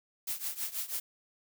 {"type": "noise with tremolo", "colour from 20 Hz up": "blue", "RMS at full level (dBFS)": -33, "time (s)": [0.27, 1], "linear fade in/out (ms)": 5, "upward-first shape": "triangle", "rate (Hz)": 6.2, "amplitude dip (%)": 90, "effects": []}